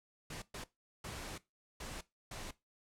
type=noise bursts at uneven times; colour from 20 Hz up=pink; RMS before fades=-45 dBFS; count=5; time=0.3-0.42 / 0.54-0.64 / 1.04-1.38 / 1.8-2.01 / 2.31-2.51 s; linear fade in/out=5 ms; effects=noise-tail reverb RT60 0.2 s tail -18 dB re dry + low-pass 10000 Hz 12 dB/octave